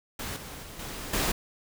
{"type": "noise with level steps", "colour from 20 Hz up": "pink", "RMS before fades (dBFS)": [-35, -42, -44, -38, -27], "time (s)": [0.19, 1.32], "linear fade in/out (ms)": 5, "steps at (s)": [0.36, 0.63, 0.79, 1.13], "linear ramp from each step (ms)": 5, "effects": []}